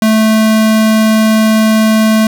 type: tone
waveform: square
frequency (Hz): 218.8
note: A3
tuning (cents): -9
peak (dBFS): -7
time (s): 0.02-2.27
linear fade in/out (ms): 2
effects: none